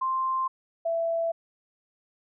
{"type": "tone pair in turn", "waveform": "sine", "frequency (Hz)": [1050, 665.5], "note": ["C6", "E5"], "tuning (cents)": [6, 16], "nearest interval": "minor sixth", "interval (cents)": 790, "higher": "first", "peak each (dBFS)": -24, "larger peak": "neither", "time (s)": [[0.01, 0.48], [0.85, 1.32]], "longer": "neither", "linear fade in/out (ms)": 10, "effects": []}